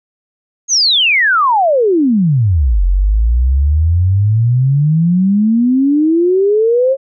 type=exponential two-way sweep; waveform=sine; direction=down then up; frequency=6645 to 43.65 to 547 Hz; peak=-8 dBFS; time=0.68-6.97 s; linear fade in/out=50 ms; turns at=2.84 s; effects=none